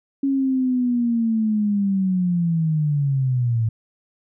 sine linear sweep, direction down, 276.6 to 110 Hz, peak -17 dBFS, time 0.23-3.69 s, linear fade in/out 5 ms, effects none

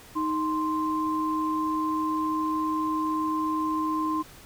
sine tone pair together, 312.5 / 1045.1 Hz, D#4 / C6, +8 / -2 cents, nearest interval octave + major sixth, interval 2090 cents, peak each -27 dBFS, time 0.15-4.23 s, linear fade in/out 20 ms, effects pink hiss -49 dBFS RMS until 4.45 s

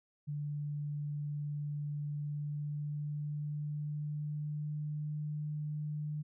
sine tone with pitch glide, 146.83 to 150.26 Hz, D3 to D3, 0 to +40 cents, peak -35 dBFS, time 0.27-6.23 s, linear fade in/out 20 ms, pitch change +40 cents, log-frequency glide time 2.12-5.16 s, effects none

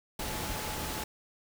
sine tone in noise, 859 Hz, A5, 42 cents flat, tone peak -44 dBFS, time 0.19-1.04 s, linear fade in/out 5 ms, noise pink, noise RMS -36 dBFS, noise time 0.19-1.04 s, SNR -11 dB, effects none

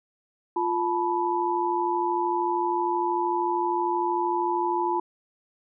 sine tone cluster, 348.9 / 870 / 983 Hz, F4 / A5 / B5, -2 / -20 / -8 cents, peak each -27 dBFS, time 0.56-5 s, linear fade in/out 5 ms, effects none

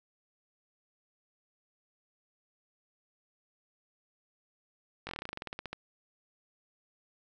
slowing click train, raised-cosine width 0.3 ms, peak -22 dBFS, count 17, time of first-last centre 5.07-5.73 s, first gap 20 ms, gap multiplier 1.09, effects none

